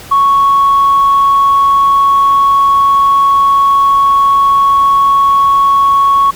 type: tone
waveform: sine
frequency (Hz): 1108.7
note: C#6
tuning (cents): 0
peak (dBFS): -4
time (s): 0.11-6.31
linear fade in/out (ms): 10
effects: tanh soft clip ceiling -2 dBFS + pink hiss -32 dBFS RMS until 6.35 s